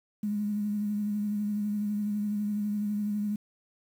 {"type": "tone with vibrato", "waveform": "sine", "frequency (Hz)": 207.7, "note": "G#3", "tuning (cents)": 0, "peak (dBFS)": -27, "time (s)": [0.23, 3.36], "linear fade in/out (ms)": 5, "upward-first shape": "sine", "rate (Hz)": 12, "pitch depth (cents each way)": 28, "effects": ["9-bit"]}